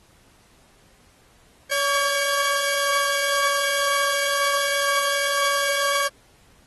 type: tone cluster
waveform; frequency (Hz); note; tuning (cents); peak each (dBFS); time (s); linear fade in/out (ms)
sawtooth; 565 / 1132 / 1620; C#5 / C#6 / G#6; +33 / +36 / -43; -21; 1.71-6.08; 10
effects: pink hiss -57 dBFS RMS until 6.66 s + AAC 32 kbps

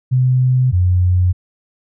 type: tone pair in turn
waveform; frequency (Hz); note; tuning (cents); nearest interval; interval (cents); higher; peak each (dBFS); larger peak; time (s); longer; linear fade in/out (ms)
sine; 127.8 / 90.37; C3 / F#2; -40 / -40; tritone; 600; first; -10; neither; 0.11-0.72 / 0.72-1.33; neither; 20
effects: none

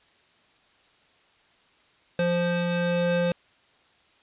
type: tone pair together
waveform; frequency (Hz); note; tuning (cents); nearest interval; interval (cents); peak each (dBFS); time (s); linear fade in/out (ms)
square; 174.35 / 522; F3 / C5; -3 / -4; octave + perfect fifth; 1899; -26; 2.19-3.32; 2
effects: white hiss -61 dBFS RMS until 4.22 s + resampled to 8000 Hz

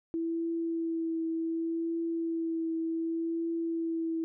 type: tone with vibrato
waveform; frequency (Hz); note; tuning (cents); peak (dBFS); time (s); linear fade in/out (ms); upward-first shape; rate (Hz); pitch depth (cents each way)
sine; 329.5; E4; -1; -29; 0.14-4.24; 0; triangle; 0.67; 20
effects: none

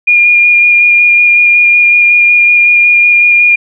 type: tone with vibrato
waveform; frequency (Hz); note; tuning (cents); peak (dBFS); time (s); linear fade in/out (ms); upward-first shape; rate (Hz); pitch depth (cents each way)
sine; 2421; D#7; -48; -3; 0.07-3.56; 10; square; 5.4; 9
effects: none

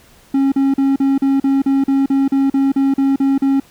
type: tone bursts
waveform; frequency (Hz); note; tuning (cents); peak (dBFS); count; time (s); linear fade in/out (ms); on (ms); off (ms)
triangle; 272.7; C#4; -28; -9; 15; 0.34-3.6; 5; 180; 40
effects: pink hiss -48 dBFS RMS until 3.7 s

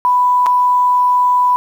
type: tone with dropouts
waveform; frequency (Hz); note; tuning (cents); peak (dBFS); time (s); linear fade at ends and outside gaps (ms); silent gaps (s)
sine; 991; B5; +6; -9; 0.05-1.56; 0; 0.461-0.466
effects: 7-bit

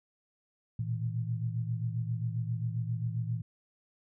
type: tone cluster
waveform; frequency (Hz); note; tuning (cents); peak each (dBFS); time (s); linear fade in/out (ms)
sine; 114.3 / 121.8 / 161.7; A#2 / B2 / E3; -34 / -24 / -33; -32 / -37 / -38; 0.79-3.42; 5
effects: none

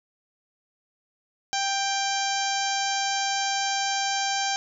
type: harmonic tone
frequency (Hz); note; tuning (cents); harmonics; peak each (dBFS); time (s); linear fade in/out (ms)
788; G5; +9; 1 / 2 / 3 / 4 / 5 / 6 / 7 / 8 / 9; -27 / -32 / -35 / -34 / -36 / -36 / -34 / -33 / -40; 1.53-4.56; 0
effects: none

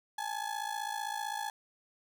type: ring-modulated tone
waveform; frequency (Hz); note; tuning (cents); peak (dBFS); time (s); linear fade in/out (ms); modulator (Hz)
35% pulse; 849; G#5; +38; -30; 0.18-1.5; 2; 27.8
effects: none

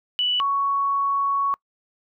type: tone pair in turn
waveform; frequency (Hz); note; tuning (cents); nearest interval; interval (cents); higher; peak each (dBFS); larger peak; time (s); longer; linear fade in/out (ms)
sine; 2962 / 1114; F#7 / C#6; +1 / +8; octave + perfect fourth; 1693; first; -19; neither; 0.19-0.4 / 0.4-1.54; second; 0
effects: noise-tail reverb RT60 0.1 s tail -26 dB re dry

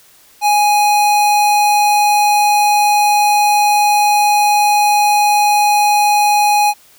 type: tone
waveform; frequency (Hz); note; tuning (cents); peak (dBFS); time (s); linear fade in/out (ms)
square; 830.6; G#5; 0; -10; 0.41-6.74; 50
effects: white hiss -47 dBFS RMS until 6.98 s

